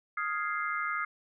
sine chord, F minor seventh, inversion third, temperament equal, 1244.5 / 1396.9 / 1661.2 / 2093 Hz, Eb6 / F6 / Ab6 / C7, 0 / 0 / 0 / 0 cents, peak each -33 / -36 / -39 / -36 dBFS, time 0.17-1.05 s, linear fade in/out 5 ms, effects none

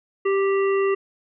harmonic tone, 392 Hz, G4, in tune, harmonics 1 / 3 / 5 / 7, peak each -18 / -28 / -32 / -35 dBFS, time 0.25-0.95 s, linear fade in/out 10 ms, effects none

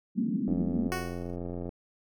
white band-pass noise, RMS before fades -29 dBFS, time 0.15-0.9 s, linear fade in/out 50 ms, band 180 to 270 Hz, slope 48 dB/octave
click train, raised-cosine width 2 ms, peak -24 dBFS, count 107, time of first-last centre 0.48-1.691 s, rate 87.5 Hz
10% pulse tone with exponential decay, 370 Hz, F#4, in tune, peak -20 dBFS, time 0.92-1.36 s, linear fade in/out 0 ms, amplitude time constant 95 ms
effects none

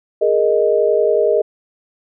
sine chord, Ab suspended second, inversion none, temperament equal, 415.3 / 466.2 / 622.3 Hz, Ab4 / Bb4 / Eb5, 0 / 0 / 0 cents, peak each -16 dBFS, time 0.21-1.42 s, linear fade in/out 10 ms, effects none

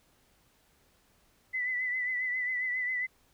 sine tone with vibrato, 2000 Hz, B6, 21 cents sharp, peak -29 dBFS, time 1.53-3.07 s, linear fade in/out 20 ms, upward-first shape triangle, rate 7.4 Hz, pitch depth 49 cents each way, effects pink hiss -67 dBFS RMS until 3.33 s

